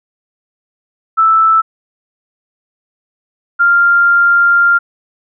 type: tone pair in turn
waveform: sine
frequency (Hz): 1318.5 / 1394.3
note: E6 / F6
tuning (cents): 0 / -3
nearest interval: minor second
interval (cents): 97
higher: second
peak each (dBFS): -6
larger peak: neither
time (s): 1.17-1.62 / 3.59-4.79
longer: second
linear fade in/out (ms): 20
effects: none